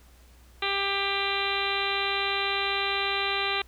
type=harmonic tone; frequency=396 Hz; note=G4; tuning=18 cents sharp; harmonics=1 / 2 / 3 / 4 / 5 / 6 / 7 / 8 / 9 / 10; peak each=-34 / -34 / -33 / -37 / -35 / -32 / -35 / -36 / -36 / -34 dBFS; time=0.62-3.62 s; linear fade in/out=5 ms; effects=added 61 Hz sine -52 dBFS peak until 3.67 s + pink hiss -59 dBFS RMS until 3.67 s